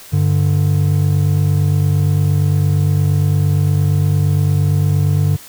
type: tone pair together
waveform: triangle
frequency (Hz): 98.14 / 146.83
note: G2 / D3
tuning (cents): +2 / 0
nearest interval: perfect fifth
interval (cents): 698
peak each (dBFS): -12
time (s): 0.12-5.37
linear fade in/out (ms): 20
effects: white hiss -38 dBFS RMS until 5.48 s